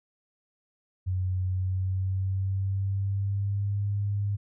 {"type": "tone with pitch glide", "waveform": "sine", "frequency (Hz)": [92.5, 101.46], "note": ["F#2", "G#2"], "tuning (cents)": [0, -40], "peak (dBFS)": -25, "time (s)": [1.06, 4.37], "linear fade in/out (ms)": 20, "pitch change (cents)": 160, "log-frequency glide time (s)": [1.46, 3.85], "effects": []}